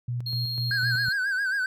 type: tone with tremolo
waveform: sine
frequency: 121.5 Hz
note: B2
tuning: 28 cents flat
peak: -26 dBFS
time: 0.08-1.09 s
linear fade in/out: 5 ms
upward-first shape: square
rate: 4 Hz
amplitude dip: 50%
type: tone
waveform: triangle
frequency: 4251 Hz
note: C8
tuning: 27 cents sharp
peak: -28 dBFS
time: 0.26-1.13 s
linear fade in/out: 5 ms
type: tone with vibrato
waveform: triangle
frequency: 1568 Hz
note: G6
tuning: in tune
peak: -22 dBFS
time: 0.71-1.66 s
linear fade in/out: 2 ms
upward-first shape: sine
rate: 7.4 Hz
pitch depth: 90 cents each way
effects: none